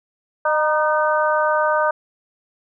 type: harmonic tone with a mistuned harmonic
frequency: 305.3 Hz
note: D#4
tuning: 33 cents flat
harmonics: 2 / 3 / 4 / 5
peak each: -19 / -21 / -22 / -23 dBFS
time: 0.45-1.91 s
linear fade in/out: 5 ms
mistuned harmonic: 3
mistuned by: +43 cents
effects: none